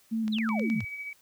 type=tone with vibrato; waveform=sine; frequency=220 Hz; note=A3; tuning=in tune; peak=-26 dBFS; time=0.11-0.81 s; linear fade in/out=20 ms; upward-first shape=square; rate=3.9 Hz; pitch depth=32 cents each way
type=click train; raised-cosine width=0.2 ms; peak=-24 dBFS; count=6; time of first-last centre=0.28-0.806 s; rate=9.51 Hz
type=exponential sweep; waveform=sine; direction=down; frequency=4186 to 89.1 Hz; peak=-32 dBFS; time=0.32-0.85 s; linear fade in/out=10 ms
type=tone with tremolo; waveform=sine; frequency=2276 Hz; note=C#7; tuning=45 cents sharp; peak=-33 dBFS; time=0.49-1.13 s; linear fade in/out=2 ms; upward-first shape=triangle; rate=14 Hz; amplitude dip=50%
effects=white hiss -62 dBFS RMS until 1.21 s